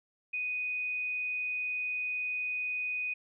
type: tone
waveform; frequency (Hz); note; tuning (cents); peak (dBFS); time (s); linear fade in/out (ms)
sine; 2489; D#7; 0; -31; 0.33-3.14; 10
effects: none